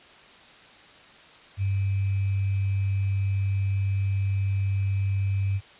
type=tone with sample-and-hold; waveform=sine; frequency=98 Hz; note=G2; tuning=in tune; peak=-22 dBFS; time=1.57-5.61 s; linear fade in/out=50 ms; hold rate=2450 Hz; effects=white hiss -50 dBFS RMS until 5.79 s + resampled to 8000 Hz